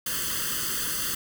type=noise with comb filter; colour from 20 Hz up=white; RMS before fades=-29 dBFS; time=0.06-1.15 s; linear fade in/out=5 ms; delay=0.64 ms; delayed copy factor=+1; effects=none